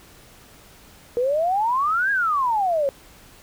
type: exponential two-way sweep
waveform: sine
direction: up then down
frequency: 470 to 1661.2 to 534 Hz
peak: -18 dBFS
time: 1.17-2.89 s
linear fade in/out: 0 ms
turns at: 2.11 s
effects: pink hiss -49 dBFS RMS until 3.42 s